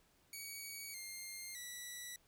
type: tone with pitch steps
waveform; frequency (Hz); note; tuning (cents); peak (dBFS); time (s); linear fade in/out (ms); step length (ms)
10% pulse; 2256 / 2114 / 1955; C#7 / C7 / B6; +30 / +17 / -18; -37; 0.33-2.16; 2; 610
effects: pink hiss -72 dBFS RMS until 2.27 s